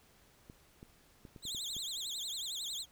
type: clicks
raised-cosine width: 3 ms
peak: -37 dBFS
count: 7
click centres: 0.499 / 0.829 / 1.252 / 1.362 / 1.453 / 1.548 / 1.766 s
type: tone with vibrato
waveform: 30% pulse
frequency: 3657 Hz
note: A#7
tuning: 34 cents flat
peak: -35 dBFS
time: 1.42-2.86 s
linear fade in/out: 50 ms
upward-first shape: triangle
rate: 11 Hz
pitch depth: 260 cents each way
effects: pink hiss -65 dBFS RMS until 2.91 s